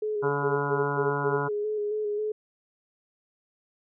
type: tone with vibrato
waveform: sine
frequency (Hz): 421.2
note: G#4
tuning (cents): +24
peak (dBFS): -26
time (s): 0.02-2.32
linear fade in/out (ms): 5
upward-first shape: square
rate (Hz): 3.7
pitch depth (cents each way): 25
type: harmonic tone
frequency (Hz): 142.9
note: D3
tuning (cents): -47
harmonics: 1 / 2 / 3 / 4 / 5 / 6 / 7 / 8 / 9 / 10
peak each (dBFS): -32 / -37 / -30 / -39 / -39 / -37 / -32 / -42 / -38 / -34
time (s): 0.22-1.49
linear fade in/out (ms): 20
effects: none